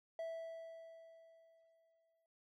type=tone with exponential decay; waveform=triangle; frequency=657 Hz; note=E5; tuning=6 cents flat; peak=-38 dBFS; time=0.19-2.26 s; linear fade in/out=2 ms; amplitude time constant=450 ms; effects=none